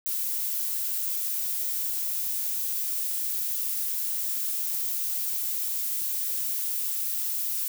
violet noise, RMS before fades -29 dBFS, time 0.06-7.68 s, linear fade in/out 0 ms, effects none

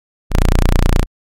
sawtooth tone, 29.49 Hz, A#0, 21 cents sharp, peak -5 dBFS, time 0.3-1.06 s, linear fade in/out 50 ms, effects MP3 64 kbps

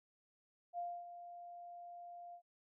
sine tone with ADSR envelope, 698.5 Hz, F5, in tune, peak -38 dBFS, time 0.73-2.42 s, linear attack 53 ms, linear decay 260 ms, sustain -11 dB, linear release 81 ms, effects none

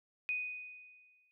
sine tone with exponential decay, 2489 Hz, D#7, in tune, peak -31 dBFS, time 0.29-1.31 s, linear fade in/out 0 ms, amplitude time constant 220 ms, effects none

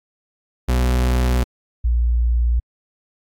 40% pulse / sine tone pair in turn, 62 / 59.01 Hz, B1 / A#1, +7 / +22 cents, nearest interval minor second, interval 85 cents, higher first, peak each -14 dBFS, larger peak neither, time 0.68-1.44 / 1.84-2.6 s, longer neither, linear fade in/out 10 ms, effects AAC 64 kbps

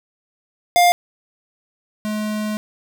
square tone pair in turn, 704 / 212.8 Hz, F5 / G#3, +14 / +42 cents, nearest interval octave + major sixth, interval 2072 cents, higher first, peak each -11 / -22 dBFS, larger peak first, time 0.76-0.92 / 2.05-2.57 s, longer second, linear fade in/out 0 ms, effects none

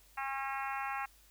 harmonic tone, 271.1 Hz, C#4, 38 cents flat, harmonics 3 / 4 / 5 / 6 / 7 / 8 / 9 / 10, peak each -39 / -41 / -43 / -45 / -46 / -47 / -48 / -49 dBFS, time 0.17-1.06 s, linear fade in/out 10 ms, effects added 50 Hz sine -64 dBFS peak until 1.3 s + white hiss -64 dBFS RMS until 1.3 s

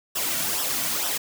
white noise with flanger, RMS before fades -26 dBFS, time 0.15-1.18 s, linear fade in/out 10 ms, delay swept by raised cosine 0.44 to 2.44 ms, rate 2.2 Hz, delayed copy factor -0.65, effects none

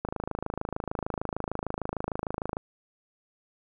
click train, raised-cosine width 1 ms, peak -16 dBFS, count 68, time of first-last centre 0.05-2.569 s, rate 26.6 Hz, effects none

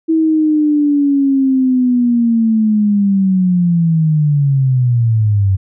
sine linear sweep, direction down, 324.6 to 93.9 Hz, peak -9 dBFS, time 0.08-5.57 s, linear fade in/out 20 ms, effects none

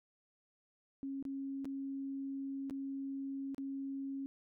sine tone with dropouts, 272.9 Hz, C#4, 27 cents flat, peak -38 dBFS, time 1.03-4.26 s, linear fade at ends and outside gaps 0 ms, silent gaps 1.226-1.252 / 1.646-1.654 / 2.698-2.708 / 3.546-3.581 s, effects none

